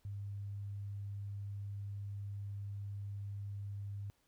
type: tone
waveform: sine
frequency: 100.7 Hz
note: G2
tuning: 47 cents sharp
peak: -40 dBFS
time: 0.05-4.1 s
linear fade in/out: 0 ms
effects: pink hiss -75 dBFS RMS until 4.27 s